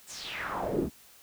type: noise with band-pass filter sweep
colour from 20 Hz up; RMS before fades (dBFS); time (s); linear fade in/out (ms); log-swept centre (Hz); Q
brown; -33; 0.06-0.9; 50; 8600 to 220; 3.6
effects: white hiss -56 dBFS RMS until 1.22 s